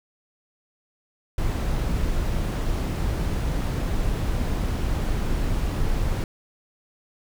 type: noise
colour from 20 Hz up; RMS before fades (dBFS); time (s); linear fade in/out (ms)
brown; -24; 1.38-6.24; 2
effects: none